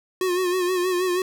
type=tone with vibrato; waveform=square; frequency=363 Hz; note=F#4; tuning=33 cents flat; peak=-21 dBFS; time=0.21-1.22 s; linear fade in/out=2 ms; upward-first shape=sine; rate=6.3 Hz; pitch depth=55 cents each way; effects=none